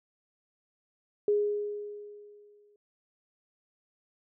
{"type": "tone with exponential decay", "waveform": "sine", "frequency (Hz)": 414.1, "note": "G#4", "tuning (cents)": -5, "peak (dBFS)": -21, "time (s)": [1.28, 2.76], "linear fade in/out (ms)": 2, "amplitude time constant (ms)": 320, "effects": []}